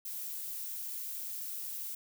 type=noise; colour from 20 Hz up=violet; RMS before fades=-40 dBFS; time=0.05-1.95 s; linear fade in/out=5 ms; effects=none